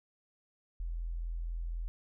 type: tone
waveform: sine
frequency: 42 Hz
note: E1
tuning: 33 cents sharp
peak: -34 dBFS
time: 0.8-1.88 s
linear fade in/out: 0 ms
effects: none